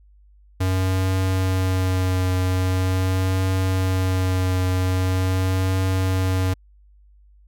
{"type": "tone with vibrato", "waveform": "square", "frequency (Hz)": 93.2, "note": "F#2", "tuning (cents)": 13, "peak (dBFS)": -19, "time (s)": [0.6, 6.54], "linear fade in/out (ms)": 10, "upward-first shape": "triangle", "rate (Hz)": 0.43, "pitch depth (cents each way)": 20, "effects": ["added 50 Hz sine -49 dBFS peak until 7.47 s"]}